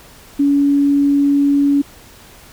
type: tone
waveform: sine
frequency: 283.1 Hz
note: C#4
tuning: 37 cents sharp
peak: -10 dBFS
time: 0.39-1.82 s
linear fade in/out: 10 ms
effects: pink hiss -42 dBFS RMS until 2.52 s